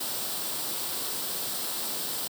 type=noise with comb filter; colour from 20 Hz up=white; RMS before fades=-32 dBFS; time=0-2.28 s; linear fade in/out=10 ms; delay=0.23 ms; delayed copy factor=+0.5; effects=high-pass 150 Hz 12 dB/octave